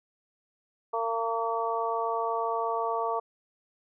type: harmonic tone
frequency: 228.2 Hz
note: A#3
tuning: 37 cents flat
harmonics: 2 / 3 / 4 / 5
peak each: -32 / -32 / -32 / -32 dBFS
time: 0.93-3.2 s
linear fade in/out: 10 ms
effects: none